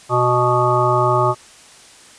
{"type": "harmonic tone", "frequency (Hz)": 123.47, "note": "B2", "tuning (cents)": 0, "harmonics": [1, 3, 5, 7, 9, 10], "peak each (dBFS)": [-20, -20, -20, -20, -20, -20], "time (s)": [0.09, 1.35], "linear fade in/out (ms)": 50, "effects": ["white hiss -44 dBFS RMS until 2.18 s", "resampled to 22050 Hz"]}